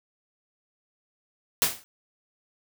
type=noise with exponential decay; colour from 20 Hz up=white; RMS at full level=-18 dBFS; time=1.62-1.84 s; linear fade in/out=0 ms; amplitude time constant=47 ms; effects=none